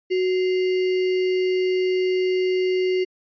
sine tone with sample-and-hold, 370 Hz, F#4, in tune, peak -18 dBFS, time 0.1-3.05 s, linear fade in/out 20 ms, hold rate 2450 Hz, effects resampled to 11025 Hz

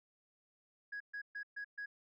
sine tone bursts, 1661.2 Hz, G#6, in tune, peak -39 dBFS, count 5, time 0.92-1.86 s, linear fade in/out 10 ms, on 84 ms, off 130 ms, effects tanh soft clip ceiling -38 dBFS

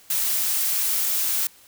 blue noise, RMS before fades -23 dBFS, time 0.1-1.47 s, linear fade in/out 2 ms, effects white hiss -52 dBFS RMS until 1.67 s

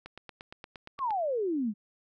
click train, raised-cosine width 0.3 ms, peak -27 dBFS, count 10, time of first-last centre 0.06-1.107 s, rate 8.6 Hz
sine exponential sweep, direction down, 1170 to 196 Hz, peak -27 dBFS, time 0.98-1.74 s, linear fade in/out 50 ms
effects none

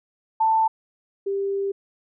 sine tone pair in turn, 887 / 395.1 Hz, A5 / G4, +14 / +14 cents, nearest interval octave + major second, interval 1400 cents, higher first, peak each -16 / -22 dBFS, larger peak first, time 0.4-0.68 / 1.26-1.72 s, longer second, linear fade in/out 10 ms, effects none

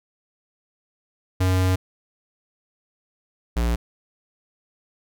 square tone pair in turn, 92.7 / 58.4 Hz, F#2 / A#1, +4 / +4 cents, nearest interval minor sixth, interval 800 cents, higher first, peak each -18 / -20 dBFS, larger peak first, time 1.4-1.76 / 3.56-3.76 s, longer first, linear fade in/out 10 ms, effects none

